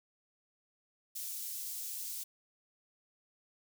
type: high-pass noise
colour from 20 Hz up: white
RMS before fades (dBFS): -41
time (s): 1.15-2.24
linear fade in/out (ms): 10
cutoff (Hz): 5600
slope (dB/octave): 12
effects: none